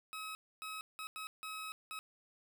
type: tone bursts at uneven times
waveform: 20% pulse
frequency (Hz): 1279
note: D#6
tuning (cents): +47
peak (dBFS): -37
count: 6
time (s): 0.13-0.35 / 0.62-0.81 / 0.99-1.07 / 1.16-1.27 / 1.43-1.72 / 1.91-1.99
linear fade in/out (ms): 0
effects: none